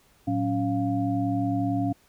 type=tone cluster; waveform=sine; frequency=112.9 / 184 / 279.1 / 698 Hz; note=A2 / F#3 / C#4 / F5; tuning=+45 / -9 / +12 / -1 cents; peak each=-29 / -34 / -25 / -31 dBFS; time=0.27-1.93 s; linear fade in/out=10 ms; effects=pink hiss -61 dBFS RMS until 2.08 s